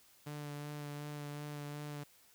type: tone with vibrato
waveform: sawtooth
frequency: 146.83 Hz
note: D3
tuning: in tune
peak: -38 dBFS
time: 0.26-2.04 s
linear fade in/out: 10 ms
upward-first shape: sine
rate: 2.7 Hz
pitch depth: 17 cents each way
effects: white hiss -65 dBFS RMS until 2.34 s